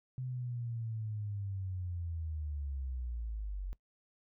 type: linear sweep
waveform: sine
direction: down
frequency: 129.5 to 44.8 Hz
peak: -36 dBFS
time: 0.18-3.73 s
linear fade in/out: 0 ms
effects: noise-tail reverb RT60 0.1 s tail -20 dB re dry